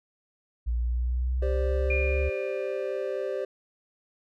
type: exponential sweep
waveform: sine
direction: up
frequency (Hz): 58.27 to 70.2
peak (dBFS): -24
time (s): 0.66-2.3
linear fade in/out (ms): 20
type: chord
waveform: triangle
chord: G suspended fourth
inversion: none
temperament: equal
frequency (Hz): 392 / 523.3 / 587.3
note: G4 / C5 / D5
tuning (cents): 0 / 0 / 0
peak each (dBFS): -30 / -30 / -32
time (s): 1.42-3.45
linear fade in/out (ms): 5
type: tone with exponential decay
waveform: sine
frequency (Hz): 2419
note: D#7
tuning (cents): -49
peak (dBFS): -26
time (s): 1.9-3.42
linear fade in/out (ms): 5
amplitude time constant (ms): 330
effects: none